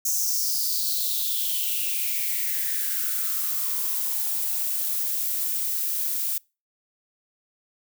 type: noise with high-pass filter sweep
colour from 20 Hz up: violet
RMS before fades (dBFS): -26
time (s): 0.05-6.38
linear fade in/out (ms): 5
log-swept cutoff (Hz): 6400 to 290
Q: 5.6
effects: noise-tail reverb RT60 0.3 s tail -26 dB re dry